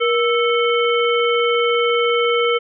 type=harmonic tone with a mistuned harmonic; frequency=440 Hz; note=A4; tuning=in tune; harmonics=1 / 3 / 5 / 7; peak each=-16 / -21 / -23 / -24 dBFS; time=0-2.59 s; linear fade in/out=20 ms; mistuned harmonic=1; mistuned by=+130 cents; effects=none